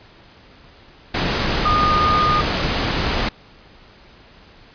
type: tone in noise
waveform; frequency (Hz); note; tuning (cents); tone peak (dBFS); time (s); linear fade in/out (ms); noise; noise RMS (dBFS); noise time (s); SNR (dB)
sine; 1223; D#6; -30; -15; 1.65-2.41; 5; pink; -20; 1.14-3.29; +2
effects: pink hiss -47 dBFS RMS until 4.74 s + resampled to 11025 Hz